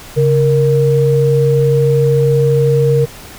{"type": "tone pair together", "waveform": "sine", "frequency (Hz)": [138.59, 466.2], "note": ["C#3", "A#4"], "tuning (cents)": [0, 0], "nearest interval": "octave + major sixth", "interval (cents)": 2100, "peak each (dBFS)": -11, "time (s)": [0.16, 3.06], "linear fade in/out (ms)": 20, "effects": ["pink hiss -34 dBFS RMS until 3.38 s"]}